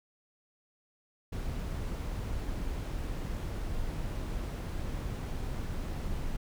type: noise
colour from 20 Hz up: brown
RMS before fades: -35 dBFS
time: 1.32-6.37 s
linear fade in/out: 10 ms
effects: none